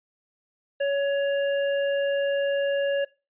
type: tone with hard clipping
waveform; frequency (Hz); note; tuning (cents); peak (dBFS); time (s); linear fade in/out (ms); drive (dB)
sine; 560; C#5; +18; -24; 0.8-3.05; 10; 18
effects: noise-tail reverb RT60 0.3 s tail -22 dB re dry + resampled to 8000 Hz